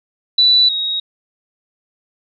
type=tone pair in turn; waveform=sine; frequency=3966 / 3783 Hz; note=B7 / A#7; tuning=+7 / +25 cents; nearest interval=minor second; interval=82 cents; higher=first; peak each=-8 / -17 dBFS; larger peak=first; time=0.38-0.69 / 0.69-1 s; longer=neither; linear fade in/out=5 ms; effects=none